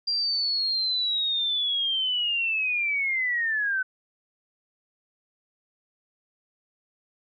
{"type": "linear sweep", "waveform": "sine", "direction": "down", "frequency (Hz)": [4780, 1501], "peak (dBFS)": -23, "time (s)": [0.07, 3.83], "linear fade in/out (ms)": 10, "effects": []}